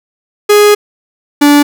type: tone pair in turn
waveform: 45% pulse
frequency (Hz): 415.3 / 290.1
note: G#4 / D4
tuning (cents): 0 / -21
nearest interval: tritone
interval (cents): 621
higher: first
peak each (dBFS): -3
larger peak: neither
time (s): 0.49-0.75 / 1.41-1.63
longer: first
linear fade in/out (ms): 10
effects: none